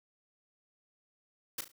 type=noise with echo; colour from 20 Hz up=white; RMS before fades=-36 dBFS; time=1.58-1.61 s; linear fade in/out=5 ms; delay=36 ms; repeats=3; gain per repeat=-9 dB; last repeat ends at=1.718 s; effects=none